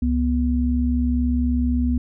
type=tone pair together; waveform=sine; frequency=68.7 / 244.8 Hz; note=C#2 / B3; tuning=-15 / -15 cents; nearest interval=octave + minor seventh; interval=2200 cents; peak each=-20 / -20 dBFS; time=0.02-1.98 s; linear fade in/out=5 ms; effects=none